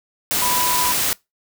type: tone in noise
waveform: sine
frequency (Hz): 987.8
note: B5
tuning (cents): 0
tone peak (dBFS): -21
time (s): 0.42-0.92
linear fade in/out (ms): 0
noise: white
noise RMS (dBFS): -20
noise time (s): 0.31-1.13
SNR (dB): -4
effects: noise-tail reverb RT60 0.2 s tail -23 dB re dry